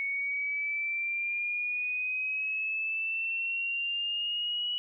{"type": "exponential sweep", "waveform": "sine", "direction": "up", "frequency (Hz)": [2217, 2939], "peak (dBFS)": -29, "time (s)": [0, 4.78], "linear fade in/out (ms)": 0, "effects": []}